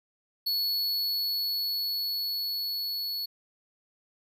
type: tone with level ramp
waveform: square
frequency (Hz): 4400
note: C#8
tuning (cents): -14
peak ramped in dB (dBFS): -26 to -31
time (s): 0.46-3.26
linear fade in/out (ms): 10
effects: none